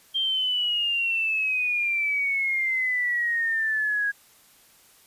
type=exponential sweep; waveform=sine; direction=down; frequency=3186 to 1641 Hz; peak=-22 dBFS; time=0.14-4.12 s; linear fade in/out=20 ms; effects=white hiss -56 dBFS RMS until 5.06 s + resampled to 32000 Hz